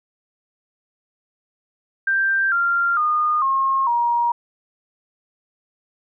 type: tone with pitch steps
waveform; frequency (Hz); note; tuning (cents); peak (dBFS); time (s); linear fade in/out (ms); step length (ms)
sine; 1576 / 1387.9 / 1222.3 / 1076.4 / 948; G6 / F6 / D#6 / C6 / A#5; +9 / -11 / -31 / +49 / +29; -16; 2.07-4.32; 5; 450
effects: none